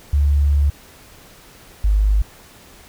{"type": "tone pair in turn", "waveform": "sine", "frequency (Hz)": [71.8, 51.33], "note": ["D2", "G#1"], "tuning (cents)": [-39, -20], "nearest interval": "tritone", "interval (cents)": 581, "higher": "first", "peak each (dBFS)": -12, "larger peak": "neither", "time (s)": [[0.13, 0.7], [1.84, 2.22]], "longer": "first", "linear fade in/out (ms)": 5, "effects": ["pink hiss -45 dBFS RMS until 2.88 s"]}